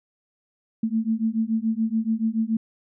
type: beating tone pair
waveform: sine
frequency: 219.6 / 226.6 Hz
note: A3 / A#3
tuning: -3 / -49 cents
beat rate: 7 Hz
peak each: -24 / -24 dBFS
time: 0.83-2.57 s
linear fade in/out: 5 ms
effects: none